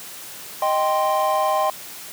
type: chord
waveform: triangle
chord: C minor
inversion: first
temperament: equal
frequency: 622.3 / 784 / 1046.5 Hz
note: Eb5 / G5 / C6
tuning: 0 / 0 / 0 cents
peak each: -20 dBFS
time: 0.62-1.7 s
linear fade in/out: 2 ms
effects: white hiss -37 dBFS RMS until 2.12 s + high-pass 100 Hz 12 dB/octave